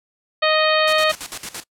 harmonic tone, 622.3 Hz, D#5, in tune, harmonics 1 / 2 / 3 / 4 / 5 / 6 / 7, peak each -18 / -21 / -23 / -24 / -25 / -26 / -26 dBFS, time 0.42-1.12 s, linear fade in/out 10 ms
white noise with tremolo, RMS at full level -28 dBFS, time 0.87-1.64 s, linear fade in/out 10 ms, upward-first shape square, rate 8.9 Hz, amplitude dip 80%
effects noise-tail reverb RT60 0.1 s tail -24 dB re dry + low-pass 10000 Hz 12 dB/octave

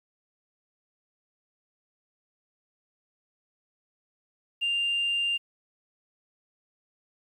sine tone, 2794 Hz, F7, in tune, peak -23 dBFS, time 4.61-5.38 s, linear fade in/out 20 ms, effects tanh soft clip ceiling -21 dBFS + 10-bit

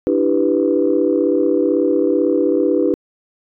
sine chord, E minor seventh, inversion third, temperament equal, 293.7 / 329.6 / 392 / 493.9 Hz, D4 / E4 / G4 / B4, 0 / 0 / 0 / 0 cents, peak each -18 dBFS, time 0.07-2.94 s, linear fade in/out 0 ms, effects tanh soft clip ceiling -3 dBFS

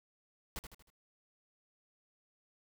pink noise with echo, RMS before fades -41 dBFS, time 0.56-0.59 s, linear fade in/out 0 ms, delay 78 ms, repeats 4, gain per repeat -7 dB, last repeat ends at 0.902 s, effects none

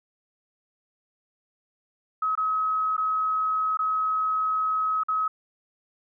sine tone with dropouts, 1277 Hz, D#6, 45 cents sharp, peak -22 dBFS, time 2.22-5.28 s, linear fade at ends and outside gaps 5 ms, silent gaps 2.353-2.375 / 2.967-2.978 / 3.772-3.79 / 5.035-5.084 s, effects none

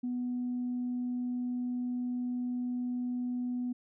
sine tone, 246.9 Hz, B3, in tune, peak -30 dBFS, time 0.03-3.73 s, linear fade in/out 10 ms, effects tanh soft clip ceiling -27 dBFS

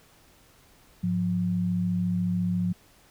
sine tone pair together, 103.83 / 178 Hz, G#2 / F3, 0 / +33 cents, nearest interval major sixth, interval 933 cents, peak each -31 / -24 dBFS, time 1.03-2.73 s, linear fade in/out 10 ms, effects pink hiss -58 dBFS RMS until 3.1 s

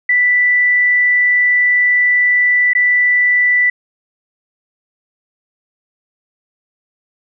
sine tone with dropouts, 1975.5 Hz, B6, in tune, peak -9 dBFS, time 0.09-3.7 s, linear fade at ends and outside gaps 5 ms, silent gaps 2.734-2.75 s, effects none

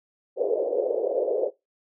pink band-pass noise, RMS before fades -25 dBFS, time 0.36-1.51 s, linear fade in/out 50 ms, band 420 to 570 Hz, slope 48 dB/octave, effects noise-tail reverb RT60 0.2 s tail -20 dB re dry

